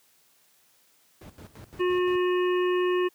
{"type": "noise with tremolo", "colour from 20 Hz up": "brown", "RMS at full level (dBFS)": -38, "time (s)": [1.21, 2.16], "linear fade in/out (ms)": 5, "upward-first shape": "square", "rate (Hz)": 5.8, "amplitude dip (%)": 80}
{"type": "harmonic tone", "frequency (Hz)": 361.1, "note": "F#4", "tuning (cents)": -42, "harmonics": [1, 3, 5, 7, 8], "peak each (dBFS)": [-22, -32, -36, -39, -40], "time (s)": [1.79, 3.09], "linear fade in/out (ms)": 20}
{"effects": ["white hiss -63 dBFS RMS until 3.14 s", "high-pass 100 Hz 12 dB/octave"]}